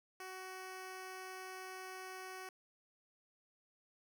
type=tone; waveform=10% pulse; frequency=374.2 Hz; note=F#4; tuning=20 cents sharp; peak=-38 dBFS; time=0.2-2.49 s; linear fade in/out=2 ms; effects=none